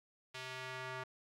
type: tone with band-pass filter sweep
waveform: square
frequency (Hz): 129.2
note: C3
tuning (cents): -21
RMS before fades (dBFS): -45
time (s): 0.34-1.04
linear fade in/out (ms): 10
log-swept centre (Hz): 3000 to 1400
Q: 0.97
effects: none